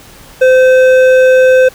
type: tone with hard clipping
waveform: triangle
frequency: 515 Hz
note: C5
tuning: 28 cents flat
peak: -5 dBFS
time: 0.41-1.69 s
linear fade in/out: 10 ms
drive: 13 dB
effects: pink hiss -37 dBFS RMS until 1.74 s